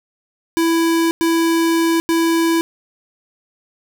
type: tone bursts at uneven times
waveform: square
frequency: 331.1 Hz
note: E4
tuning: 8 cents sharp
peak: -14 dBFS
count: 3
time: 0.57-1.11 / 1.21-2 / 2.09-2.61 s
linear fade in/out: 0 ms
effects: none